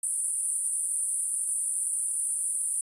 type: band-pass noise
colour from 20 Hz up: pink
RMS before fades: -29 dBFS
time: 0.03-2.81 s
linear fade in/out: 2 ms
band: 8900 to 10000 Hz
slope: 96 dB/octave
effects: resampled to 24000 Hz